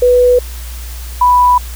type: tone pair in turn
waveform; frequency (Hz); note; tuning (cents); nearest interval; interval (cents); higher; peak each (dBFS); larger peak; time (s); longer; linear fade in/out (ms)
sine; 493.9 / 987.8; B4 / B5; 0 / 0; octave; 1200; second; -5; neither; 0.02-0.39 / 1.21-1.58; neither; 5
effects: added 60 Hz sine -23 dBFS peak until 1.75 s + white hiss -33 dBFS RMS until 1.75 s